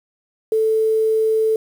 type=tone with quantisation; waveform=sine; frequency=440 Hz; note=A4; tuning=in tune; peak=-14 dBFS; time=0.52-1.56 s; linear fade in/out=2 ms; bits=7; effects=none